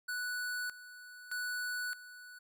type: tone with tremolo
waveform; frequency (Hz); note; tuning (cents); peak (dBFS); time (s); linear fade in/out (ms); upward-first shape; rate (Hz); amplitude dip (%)
square; 1480; F#6; 0; -36; 0.08-2.39; 10; square; 0.81; 80
effects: none

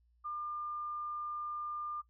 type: tone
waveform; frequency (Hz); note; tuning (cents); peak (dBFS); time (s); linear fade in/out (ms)
sine; 1200; D6; +37; -37; 0.24-2.02; 20
effects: noise-tail reverb RT60 0.1 s tail -21 dB re dry + added 59 Hz sine -67 dBFS peak until 2.09 s

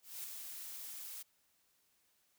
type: noise with ADSR envelope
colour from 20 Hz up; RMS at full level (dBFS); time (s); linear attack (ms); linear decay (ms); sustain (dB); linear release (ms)
blue; -43; 0.02-1.23; 220; 6; -4; 12
effects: white hiss -75 dBFS RMS until 2.38 s

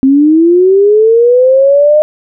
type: linear sweep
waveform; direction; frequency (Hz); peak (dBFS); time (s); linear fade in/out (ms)
sine; up; 261.6 to 614; -3; 0.03-2.02; 0
effects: none

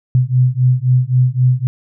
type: beating tone pair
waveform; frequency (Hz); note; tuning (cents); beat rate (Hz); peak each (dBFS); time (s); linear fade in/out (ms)
sine; 124.9 / 128.7; B2 / C3; +20 / -28; 3.8; -13; 0.15-1.67; 0
effects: none

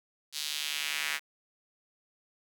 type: tone with high-pass filter sweep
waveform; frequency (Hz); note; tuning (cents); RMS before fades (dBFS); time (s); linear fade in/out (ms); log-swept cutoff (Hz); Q
square; 75; D2; +37; -34; 0.32-1.2; 50; 4200 to 1900; 1.9
effects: 9-bit

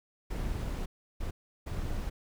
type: noise bursts at uneven times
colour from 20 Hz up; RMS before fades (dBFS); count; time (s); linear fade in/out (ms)
brown; -34; 3; 0.3-0.86 / 1.2-1.31 / 1.66-2.1; 10
effects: none

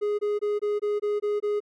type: tone bursts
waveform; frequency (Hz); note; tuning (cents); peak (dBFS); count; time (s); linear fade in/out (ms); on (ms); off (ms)
triangle; 415.3; G#4; 0; -21; 8; 0.01-1.604; 20; 180; 22
effects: none

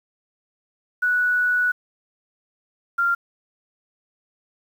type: tone pair in turn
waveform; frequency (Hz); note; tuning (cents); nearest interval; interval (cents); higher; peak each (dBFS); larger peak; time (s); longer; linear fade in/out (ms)
sine; 1474 / 1389.3; F#6 / F6; -7 / -9; minor second; 102; first; -17; neither; 1.02-1.72 / 2.98-3.15; first; 10
effects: 8-bit

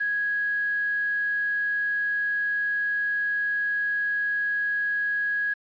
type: tone with quantisation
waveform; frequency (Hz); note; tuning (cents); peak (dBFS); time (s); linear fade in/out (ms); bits
sine; 1661.2; G#6; 0; -23; 0-5.54; 10; 8
effects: resampled to 11025 Hz

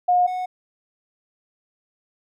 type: tone pair in turn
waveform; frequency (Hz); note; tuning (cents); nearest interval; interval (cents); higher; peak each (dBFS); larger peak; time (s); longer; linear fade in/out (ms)
sine / triangle; 718 / 733.5; F5 / F#5; +48 / -15; unison; 37; second; -14 / -22; first; 0.08-0.27 / 0.27-0.46; neither; 10
effects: none

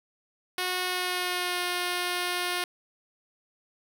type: tone with pitch glide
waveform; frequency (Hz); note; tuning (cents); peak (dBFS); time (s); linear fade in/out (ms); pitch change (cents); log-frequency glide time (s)
5% pulse; 364.5 to 356.6; F#4 to F4; -26 to +36; -16; 0.58-2.64; 2; -38; 0.85-1.63
effects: none

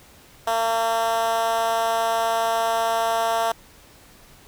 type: tone with high-pass filter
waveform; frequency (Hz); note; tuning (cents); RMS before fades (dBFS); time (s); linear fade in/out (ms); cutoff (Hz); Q
10% pulse; 227.3; A#3; -43; -22; 0.47-3.52; 5; 690; 2.6
effects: pink hiss -50 dBFS RMS until 4.47 s

